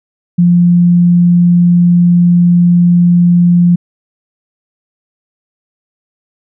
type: tone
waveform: sine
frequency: 174.61 Hz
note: F3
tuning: in tune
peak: -4 dBFS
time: 0.38-3.76 s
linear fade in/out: 10 ms
effects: none